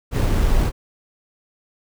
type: noise with sample-and-hold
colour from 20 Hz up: brown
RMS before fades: -17 dBFS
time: 0.11-0.72 s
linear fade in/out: 50 ms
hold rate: 8820 Hz
effects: none